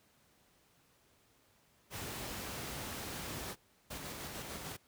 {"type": "noise", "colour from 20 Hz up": "pink", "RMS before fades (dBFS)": -42, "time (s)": [1.9, 3.56], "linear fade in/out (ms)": 50}
{"type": "noise with tremolo", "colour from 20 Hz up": "pink", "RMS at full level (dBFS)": -43, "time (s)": [3.9, 4.77], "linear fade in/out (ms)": 10, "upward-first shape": "square", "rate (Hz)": 6.7, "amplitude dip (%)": 25}
{"effects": ["pink hiss -69 dBFS RMS until 4.87 s", "high-pass 60 Hz 12 dB/octave"]}